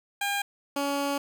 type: tone pair in turn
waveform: 15% pulse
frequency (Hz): 805 / 281.9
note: G5 / C#4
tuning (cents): +46 / +29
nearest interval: octave + tritone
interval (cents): 1817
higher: first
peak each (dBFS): -20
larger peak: neither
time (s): 0.21-0.42 / 0.76-1.18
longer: second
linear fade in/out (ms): 5
effects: none